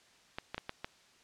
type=clicks; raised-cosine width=0.3 ms; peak=-21 dBFS; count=5; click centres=0.385 / 0.545 / 0.58 / 0.694 / 0.845 s; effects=white hiss -63 dBFS RMS until 1.23 s + low-pass 6000 Hz 12 dB/octave